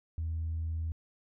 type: tone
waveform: sine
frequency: 81.1 Hz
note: E2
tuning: 28 cents flat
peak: -30 dBFS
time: 0.18-0.92 s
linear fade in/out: 0 ms
effects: tanh soft clip ceiling -28 dBFS